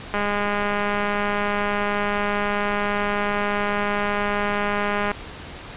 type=click train; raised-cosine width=0.5 ms; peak=-9 dBFS; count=1021; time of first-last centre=0.14-5.116 s; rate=205 Hz; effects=pink hiss -37 dBFS RMS until 5.76 s + resampled to 8000 Hz